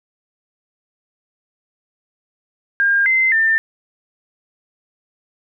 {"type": "tone with pitch steps", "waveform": "sine", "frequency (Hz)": [1609, 2069, 1794], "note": ["G6", "C7", "A6"], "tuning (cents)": [45, -20, 33], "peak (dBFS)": -12, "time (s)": [2.8, 3.58], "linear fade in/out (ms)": 0, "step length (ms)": 260, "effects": []}